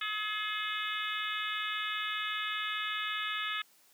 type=harmonic tone with a mistuned harmonic; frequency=425.1 Hz; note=G#4; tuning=40 cents sharp; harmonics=3 / 4 / 5 / 6 / 7 / 8 / 9; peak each=-38 / -39 / -40 / -41 / -41 / -42 / -43 dBFS; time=0.01-3.62 s; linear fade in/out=5 ms; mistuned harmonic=9; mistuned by=-66 cents; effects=white hiss -64 dBFS RMS until 3.93 s + high-pass 200 Hz 12 dB/octave